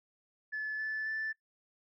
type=tone with pitch steps; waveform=sine; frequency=1728 / 1743 / 1758.2 Hz; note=A6 / A6 / A6; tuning=-32 / -17 / -2 cents; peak=-32 dBFS; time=0.52-1.33 s; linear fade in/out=20 ms; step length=270 ms; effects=noise-tail reverb RT60 0.1 s tail -18 dB re dry + tanh soft clip ceiling -30 dBFS